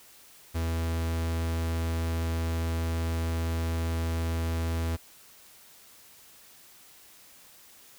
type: tone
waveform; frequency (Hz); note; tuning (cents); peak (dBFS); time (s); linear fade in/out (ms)
45% pulse; 82.41; E2; 0; -27; 0.54-4.97; 20
effects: white hiss -54 dBFS RMS until 7.98 s